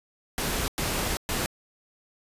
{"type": "noise bursts at uneven times", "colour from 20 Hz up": "pink", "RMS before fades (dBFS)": -28, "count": 3, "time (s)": [[0.38, 0.68], [0.78, 1.17], [1.29, 1.46]], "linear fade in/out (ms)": 0, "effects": ["resampled to 32000 Hz"]}